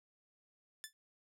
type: tone with exponential decay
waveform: 10% pulse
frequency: 1751 Hz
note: A6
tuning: 9 cents flat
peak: -31 dBFS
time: 0.84-0.93 s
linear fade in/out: 0 ms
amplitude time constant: 18 ms
effects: none